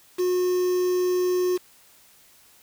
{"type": "tone with quantisation", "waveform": "triangle", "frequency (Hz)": 362.5, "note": "F#4", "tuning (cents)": -35, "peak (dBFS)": -18, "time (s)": [0.18, 1.58], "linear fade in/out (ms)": 20, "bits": 6, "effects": ["white hiss -55 dBFS RMS until 2.62 s"]}